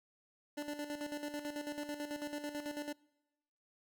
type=tone with tremolo; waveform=25% pulse; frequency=293.7 Hz; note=D4; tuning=in tune; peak=-34 dBFS; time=0.57-2.93 s; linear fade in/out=10 ms; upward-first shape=square; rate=9.1 Hz; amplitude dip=60%; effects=noise-tail reverb RT60 1.0 s tail -25 dB re dry